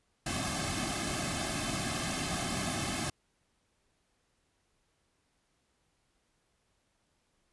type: noise with comb filter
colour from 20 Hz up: pink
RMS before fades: -34 dBFS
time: 0.26-3.1 s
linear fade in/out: 5 ms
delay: 2.1 ms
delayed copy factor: -1
effects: pink hiss -75 dBFS RMS until 7.52 s + resampled to 24000 Hz